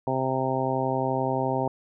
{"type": "harmonic tone", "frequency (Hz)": 131.5, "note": "C3", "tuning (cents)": 9, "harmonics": [1, 2, 3, 4, 5, 6, 7], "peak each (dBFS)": [-31, -31, -31, -31, -31, -31, -31], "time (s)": [0.07, 1.68], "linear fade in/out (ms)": 2, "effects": []}